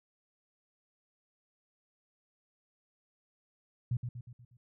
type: tone with echo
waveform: sine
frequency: 121.1 Hz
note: B2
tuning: 34 cents flat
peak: -28 dBFS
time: 3.91-3.97 s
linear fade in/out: 5 ms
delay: 120 ms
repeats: 5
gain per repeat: -6 dB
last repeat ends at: 4.57 s
effects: none